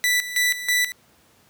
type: tone with tremolo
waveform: sawtooth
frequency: 1975.5 Hz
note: B6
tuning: in tune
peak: -14 dBFS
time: 0.04-0.92 s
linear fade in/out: 0 ms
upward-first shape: square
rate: 3.1 Hz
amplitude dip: 75%
effects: pink hiss -57 dBFS RMS until 1.49 s + high-pass 80 Hz 12 dB/octave